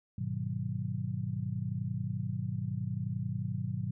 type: chord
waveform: sine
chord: G# minor seventh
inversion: none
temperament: just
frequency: 103.83 / 124.59 / 155.74 / 186.89 Hz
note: G#2 / B2 / D#3 / F#3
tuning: 0 / +16 / +2 / +18 cents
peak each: -37 / -36 / -39 / -39 dBFS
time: 0.18-3.91 s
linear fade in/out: 5 ms
effects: none